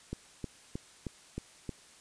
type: click train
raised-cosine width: 3 ms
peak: -23 dBFS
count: 6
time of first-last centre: 0.13-1.692 s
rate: 3.2 Hz
effects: white hiss -57 dBFS RMS until 2 s + resampled to 22050 Hz